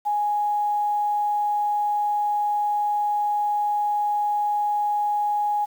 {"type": "tone with quantisation", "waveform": "sine", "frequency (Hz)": 830.6, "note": "G#5", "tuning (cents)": 0, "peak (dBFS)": -20, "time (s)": [0.05, 5.66], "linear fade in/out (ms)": 20, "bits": 8, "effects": []}